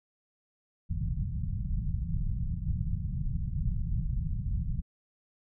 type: low-pass noise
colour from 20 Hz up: pink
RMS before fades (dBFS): -31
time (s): 0.89-4.82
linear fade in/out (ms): 20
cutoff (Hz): 180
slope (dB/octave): 48
effects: none